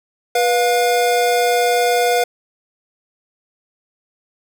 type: tone pair together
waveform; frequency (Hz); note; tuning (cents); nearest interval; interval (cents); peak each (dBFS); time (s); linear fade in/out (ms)
square; 487.9 / 707; B4 / F5; -21 / +21; tritone; 642; -17; 0.35-2.24; 5
effects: none